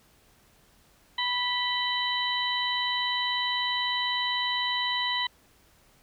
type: harmonic tone with a mistuned harmonic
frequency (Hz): 984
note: B5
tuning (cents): -7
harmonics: 1 / 2 / 3 / 4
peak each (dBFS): -31 / -31 / -31 / -31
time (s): 1.18-5.27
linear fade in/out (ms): 5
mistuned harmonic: 3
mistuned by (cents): +60
effects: pink hiss -61 dBFS RMS until 6.02 s